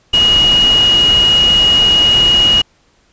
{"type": "tone in noise", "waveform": "sine", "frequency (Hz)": 2889, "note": "F#7", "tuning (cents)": -42, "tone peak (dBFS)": -7, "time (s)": [0.13, 2.62], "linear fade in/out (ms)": 10, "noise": "pink", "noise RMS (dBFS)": -20, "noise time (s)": [0.13, 2.62], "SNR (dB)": 10, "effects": ["pink hiss -54 dBFS RMS until 3.12 s", "resampled to 16000 Hz"]}